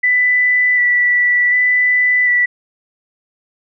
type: tone with vibrato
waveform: sine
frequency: 1975.5 Hz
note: B6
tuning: in tune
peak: -10 dBFS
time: 0.03-2.46 s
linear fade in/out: 10 ms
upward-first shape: square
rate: 0.67 Hz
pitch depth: 13 cents each way
effects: none